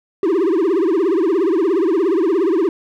triangle tone with vibrato, 358 Hz, F4, 43 cents sharp, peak -11 dBFS, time 0.23-2.69 s, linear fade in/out 2 ms, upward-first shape triangle, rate 17 Hz, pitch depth 280 cents each way, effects none

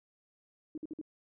sine tone bursts, 311.1 Hz, D#4, in tune, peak -37 dBFS, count 4, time 0.75-1.014 s, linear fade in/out 2 ms, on 27 ms, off 52 ms, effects none

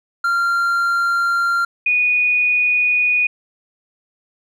triangle / sine tone pair in turn, 1385 / 2468 Hz, F6 / D#7, -15 / -15 cents, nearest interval minor seventh, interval 1000 cents, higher second, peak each -13 dBFS, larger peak neither, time 0.24-1.65 / 1.86-3.27 s, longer neither, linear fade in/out 5 ms, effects none

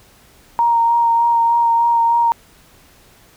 sine tone with vibrato, 932.3 Hz, A#5, in tune, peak -11 dBFS, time 0.59-2.32 s, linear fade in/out 0 ms, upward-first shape sine, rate 3.3 Hz, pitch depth 15 cents each way, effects pink hiss -49 dBFS RMS until 3.36 s

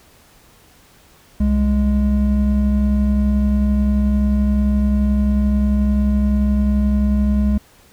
triangle tone pair together, 65.42 / 207.7 Hz, C2 / G#3, 0 / 0 cents, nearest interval octave + minor sixth, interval 2000 cents, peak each -14 dBFS, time 1.4-7.58 s, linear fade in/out 5 ms, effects pink hiss -50 dBFS RMS until 7.92 s

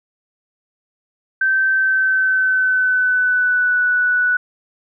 sine tone with pitch glide, 1550 to 1480 Hz, G6 to F#6, -20 to 0 cents, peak -13 dBFS, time 1.41-4.37 s, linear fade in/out 5 ms, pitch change -80 cents, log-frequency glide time 1.72-3.8 s, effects none

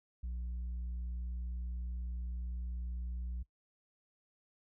sine tone, 60.3 Hz, B1, 41 cents flat, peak -34 dBFS, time 0.23-3.43 s, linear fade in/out 10 ms, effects noise-tail reverb RT60 0.1 s tail -21 dB re dry + tanh soft clip ceiling -36 dBFS

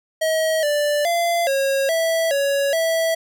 square tone with pitch steps, 637 / 588 / 685 / 545 / 656 / 559 / 655 Hz, D#5 / D5 / F5 / C#5 / E5 / C#5 / E5, +41 / +2 / -34 / -29 / -9 / +14 / -11 cents, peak -18 dBFS, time 0.21-3.15 s, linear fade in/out 10 ms, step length 420 ms, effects none

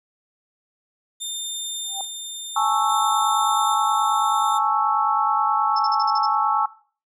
20% pulse tone with tremolo, 3610 Hz, A7, 44 cents sharp, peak -22 dBFS, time 1.2-4.59 s, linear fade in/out 20 ms, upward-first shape square, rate 0.59 Hz, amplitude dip 35%
sine tone with exponential growth, 780 Hz, G5, 9 cents flat, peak -25 dBFS, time 1.84-2.01 s, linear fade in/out 1 ms, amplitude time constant 35 ms
sine chord, A major seventh, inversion third, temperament equal, 830.6 / 880 / 1108.7 / 1318.5 Hz, G#5 / A5 / C#6 / E6, 0 / 0 / 0 / 0 cents, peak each -23 dBFS, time 2.56-6.66 s, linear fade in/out 5 ms
sine tone bursts, 5274 Hz, E8, in tune, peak -27 dBFS, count 7, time 5.76-6.261 s, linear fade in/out 5 ms, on 33 ms, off 45 ms
effects noise-tail reverb RT60 0.4 s tail -18 dB re dry

